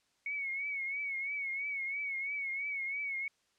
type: tone with vibrato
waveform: sine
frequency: 2217 Hz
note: C#7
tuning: in tune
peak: -34 dBFS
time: 0.26-3.28 s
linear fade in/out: 2 ms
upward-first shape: triangle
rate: 3 Hz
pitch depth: 79 cents each way
effects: white hiss -74 dBFS RMS until 3.58 s + low-pass 7000 Hz 12 dB/octave